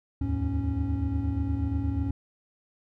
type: tone cluster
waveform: triangle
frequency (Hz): 74 / 82.4 / 105.6 / 276.1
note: D2 / E2 / G#2 / C#4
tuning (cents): +14 / 0 / +29 / -7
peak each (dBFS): -29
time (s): 0.21-2.11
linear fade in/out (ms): 5
effects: none